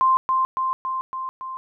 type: tone with echo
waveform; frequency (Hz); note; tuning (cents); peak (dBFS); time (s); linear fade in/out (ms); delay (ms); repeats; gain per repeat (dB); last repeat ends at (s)
sine; 1046.5; C6; 0; -14; 0.01-0.17; 0; 280; 5; -3; 1.57
effects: none